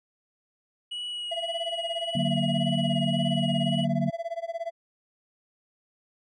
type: tone with vibrato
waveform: triangle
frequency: 2915 Hz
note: F#7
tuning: 26 cents flat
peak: -30 dBFS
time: 0.91-3.85 s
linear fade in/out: 10 ms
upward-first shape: sine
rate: 1.8 Hz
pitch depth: 13 cents each way
type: tone with tremolo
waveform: triangle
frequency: 671 Hz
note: E5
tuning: 31 cents sharp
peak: -25 dBFS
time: 1.31-4.71 s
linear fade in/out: 10 ms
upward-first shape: sine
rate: 17 Hz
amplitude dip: 95%
type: chord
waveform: sine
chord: D augmented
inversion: none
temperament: equal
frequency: 146.83 / 185 / 233.1 Hz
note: D3 / F#3 / A#3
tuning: 0 / 0 / 0 cents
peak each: -28 dBFS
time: 2.15-4.1 s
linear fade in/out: 5 ms
effects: resampled to 24000 Hz